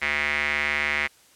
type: tone with band-pass filter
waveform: square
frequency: 73.42 Hz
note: D2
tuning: in tune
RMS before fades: -25 dBFS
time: 0.01-1.08 s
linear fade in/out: 20 ms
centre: 2100 Hz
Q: 5.5
effects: white hiss -56 dBFS RMS until 1.35 s + low-pass 11000 Hz 12 dB/octave